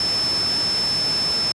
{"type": "tone in noise", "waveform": "sine", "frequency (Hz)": 5274, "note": "E8", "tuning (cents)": 0, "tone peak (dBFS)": -19, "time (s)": [0, 1.52], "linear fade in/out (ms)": 2, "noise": "pink", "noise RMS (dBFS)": -29, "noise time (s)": [0, 1.52], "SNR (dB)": 7, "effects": ["high-pass 100 Hz 12 dB/octave", "resampled to 24000 Hz"]}